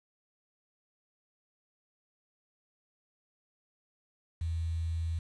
sine tone with quantisation, 82.41 Hz, E2, in tune, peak -30 dBFS, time 4.41-5.19 s, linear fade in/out 5 ms, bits 9, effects resampled to 24000 Hz

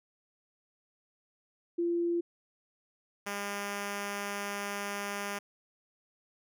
sine / 5% pulse tone pair in turn, 343 / 202.2 Hz, F4 / G#3, -31 / -46 cents, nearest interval major sixth, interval 915 cents, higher first, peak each -27 / -23 dBFS, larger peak second, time 1.78-2.21 / 3.26-5.39 s, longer second, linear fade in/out 10 ms, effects none

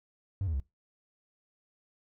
triangle tone with pitch steps, 97.7 / 81.21 / 67.51 Hz, G2 / E2 / C#2, -5 / -25 / -45 cents, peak -26 dBFS, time 0.41-0.599 s, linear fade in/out 0 ms, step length 63 ms, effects noise-tail reverb RT60 0.2 s tail -22 dB re dry + tanh soft clip ceiling -23 dBFS

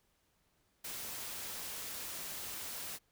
white noise with ADSR envelope, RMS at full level -41 dBFS, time 0.84-2.99 s, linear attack 10 ms, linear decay 3 ms, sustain -2 dB, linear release 41 ms, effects pink hiss -75 dBFS RMS until 3.11 s

